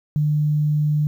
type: tone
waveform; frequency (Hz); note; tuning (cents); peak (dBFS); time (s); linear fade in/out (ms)
sine; 150; D3; +37; -16; 0.16-1.07; 0
effects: 9-bit